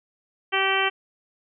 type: harmonic tone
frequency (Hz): 386.8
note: G4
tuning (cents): -23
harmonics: 1 / 2 / 3 / 4 / 5 / 6 / 7 / 8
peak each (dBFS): -28 / -28 / -28 / -28 / -28 / -28 / -28 / -28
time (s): 0.52-0.9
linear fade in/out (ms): 20
effects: none